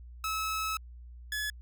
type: tone pair in turn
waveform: sawtooth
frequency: 1296 / 1704.7 Hz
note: E6 / G#6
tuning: -30 / +45 cents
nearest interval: perfect fourth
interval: 475 cents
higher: second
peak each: -27 / -28 dBFS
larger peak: first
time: 0.24-0.77 / 1.32-1.5 s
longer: first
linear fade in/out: 2 ms
effects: added 60 Hz sine -45 dBFS peak until 1.61 s